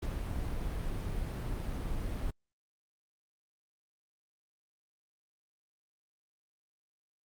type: noise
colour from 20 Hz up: brown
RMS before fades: -35 dBFS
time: 0.02-2.31 s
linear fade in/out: 10 ms
effects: Opus 48 kbps